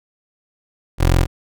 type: tone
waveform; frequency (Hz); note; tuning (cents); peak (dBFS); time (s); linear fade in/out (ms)
20% pulse; 43.65; F1; 0; -7; 0.98-1.27; 50
effects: none

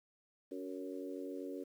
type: harmonic tone with a mistuned harmonic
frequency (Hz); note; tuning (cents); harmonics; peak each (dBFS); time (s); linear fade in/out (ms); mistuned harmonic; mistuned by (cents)
92.5; F#2; 0; 3 / 4 / 5 / 6; -44 / -46 / -47 / -50; 0.51-1.64; 10; 3; +28
effects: 11-bit

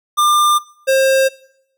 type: tone pair in turn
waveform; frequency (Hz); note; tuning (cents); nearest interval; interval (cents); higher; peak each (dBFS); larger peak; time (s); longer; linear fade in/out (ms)
square; 1197 / 533.2; D6 / C5; +33 / +33; octave + major second; 1400; first; -11; neither; 0.17-0.59 / 0.87-1.29; neither; 20
effects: noise-tail reverb RT60 0.8 s tail -22 dB re dry

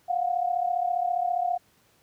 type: tone pair together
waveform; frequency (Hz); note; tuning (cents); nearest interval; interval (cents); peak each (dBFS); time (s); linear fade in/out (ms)
sine; 704 / 738.9; F5 / F#5; +14 / -3; minor second; 83; -25 / -28; 0.08-1.58; 20
effects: pink hiss -63 dBFS RMS until 2.02 s + high-pass 80 Hz 12 dB/octave

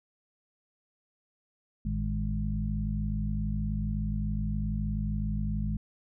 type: harmonic tone with a mistuned harmonic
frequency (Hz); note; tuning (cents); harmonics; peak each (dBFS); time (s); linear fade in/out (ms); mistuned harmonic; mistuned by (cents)
51.91; G#1; 0; 1 / 2 / 3 / 4; -31 / -35 / -35 / -34; 1.85-5.77; 5; 2; +78
effects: none

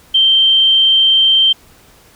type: tone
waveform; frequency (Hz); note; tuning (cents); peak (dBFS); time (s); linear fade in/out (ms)
sine; 3136; G7; 0; -7; 0.14-1.53; 10
effects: pink hiss -46 dBFS RMS until 2.15 s

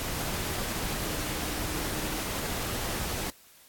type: tone in noise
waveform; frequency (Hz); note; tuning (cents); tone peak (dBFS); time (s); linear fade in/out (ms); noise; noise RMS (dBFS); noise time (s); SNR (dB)
sine; 306.6; D#4; -25; -41; 1.06-2.17; 0; pink; -33; 0-3.3; -11
effects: white hiss -56 dBFS RMS until 3.68 s + AAC 64 kbps

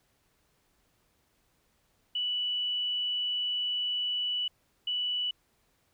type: tone bursts at uneven times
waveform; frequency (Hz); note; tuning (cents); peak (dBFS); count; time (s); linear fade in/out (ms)
sine; 2960; F#7; 0; -28; 2; 2.15-4.48 / 4.87-5.31; 5
effects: pink hiss -71 dBFS RMS until 5.93 s

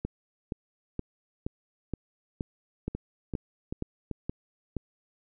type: two click trains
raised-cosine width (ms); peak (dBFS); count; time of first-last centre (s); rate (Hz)
3; -20 / -18; 4 / 11; 2.95-4.113 / 0.05-4.767; 2.58 / 2.12
effects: none

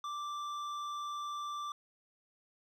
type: tone with hard clipping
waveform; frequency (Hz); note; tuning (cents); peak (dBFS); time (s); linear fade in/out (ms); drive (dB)
sine; 1174.7; D6; 0; -39; 0.04-1.72; 2; 9
effects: none

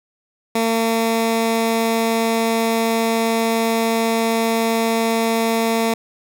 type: tone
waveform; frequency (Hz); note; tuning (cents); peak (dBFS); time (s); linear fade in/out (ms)
15% pulse; 226.9; A#3; -47; -10; 0.55-5.94; 5
effects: none

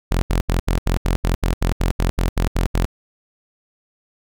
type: tone bursts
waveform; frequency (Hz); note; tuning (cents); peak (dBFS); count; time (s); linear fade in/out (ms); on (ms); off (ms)
sawtooth; 43.65; F1; 0; -12; 15; 0.11-2.852; 0; 110; 78
effects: none

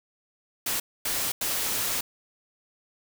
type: noise bursts at uneven times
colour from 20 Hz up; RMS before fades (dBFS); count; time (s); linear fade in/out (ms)
white; -28; 3; 0.66-0.8 / 1.05-1.32 / 1.41-2.01; 5
effects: none

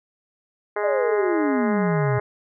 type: harmonic tone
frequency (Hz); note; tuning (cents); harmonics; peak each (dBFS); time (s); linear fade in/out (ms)
207.7; G#3; 0; 2 / 3 / 4 / 5 / 6 / 7 / 8 / 9 / 10; -25 / -29 / -31 / -33 / -35 / -36 / -37 / -38 / -39; 0.76-2.2; 5
type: exponential sweep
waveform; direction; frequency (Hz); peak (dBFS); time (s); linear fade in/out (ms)
sine; down; 622.3 to 120.9; -20; 0.83-2.19; 10
effects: none

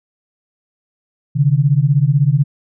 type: beating tone pair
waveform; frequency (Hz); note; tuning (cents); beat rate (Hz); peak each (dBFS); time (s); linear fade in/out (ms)
sine; 134.3 / 150.3; C3 / D3; +46 / +40; 16; -13; 1.35-2.44; 20
effects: none

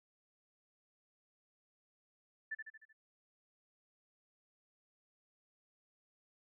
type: tone with echo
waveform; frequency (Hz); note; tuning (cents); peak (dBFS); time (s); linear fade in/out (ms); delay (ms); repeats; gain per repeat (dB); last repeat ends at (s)
sine; 1760; A6; 0; -37; 2.51-2.55; 10; 76; 5; -5; 2.93
effects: none

